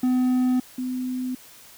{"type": "tone pair in turn", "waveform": ["triangle", "sine"], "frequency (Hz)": [252.9, 253.9], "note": ["B3", "B3"], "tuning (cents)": [41, 48], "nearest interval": "unison", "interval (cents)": 7, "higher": "second", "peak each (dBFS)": [-16, -25], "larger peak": "first", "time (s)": [[0.03, 0.6], [0.78, 1.35]], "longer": "neither", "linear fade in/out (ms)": 5, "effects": ["white hiss -48 dBFS RMS until 1.77 s"]}